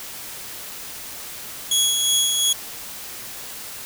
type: tone with tremolo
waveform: 20% pulse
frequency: 3338 Hz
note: G#7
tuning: 8 cents sharp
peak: -10 dBFS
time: 1.71-2.53 s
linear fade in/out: 5 ms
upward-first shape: sine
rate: 2.8 Hz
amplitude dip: 35%
effects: white hiss -35 dBFS RMS until 3.85 s